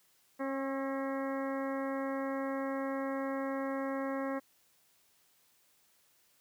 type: harmonic tone with a mistuned harmonic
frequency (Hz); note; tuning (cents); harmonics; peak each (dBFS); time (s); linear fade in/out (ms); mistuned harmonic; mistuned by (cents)
271; C#4; -39; 1 / 2 / 3 / 4 / 5 / 6 / 7 / 8; -36 / -37 / -45 / -43 / -48 / -49 / -48 / -54; 0.39-4.4; 20; 5; -29
effects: white hiss -69 dBFS RMS until 6.4 s + high-pass 60 Hz 12 dB/octave